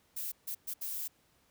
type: noise bursts at uneven times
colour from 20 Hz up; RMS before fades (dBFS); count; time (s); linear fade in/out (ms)
violet; -38; 4; 0.16-0.32 / 0.47-0.55 / 0.67-0.74 / 0.81-1.08; 10
effects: pink hiss -69 dBFS RMS until 1.5 s + high-pass 60 Hz 12 dB/octave